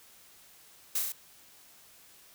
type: noise with echo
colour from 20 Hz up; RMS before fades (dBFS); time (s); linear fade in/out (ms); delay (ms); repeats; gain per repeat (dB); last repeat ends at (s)
blue; -29; 0.95-0.99; 5; 33; 4; -2; 1.122
effects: white hiss -57 dBFS RMS until 2.34 s